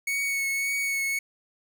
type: tone with vibrato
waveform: 45% pulse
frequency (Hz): 2217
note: C#7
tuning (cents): 0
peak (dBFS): -25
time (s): 0.07-1.19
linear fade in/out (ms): 5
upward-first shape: triangle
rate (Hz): 1.8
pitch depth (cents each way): 22
effects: none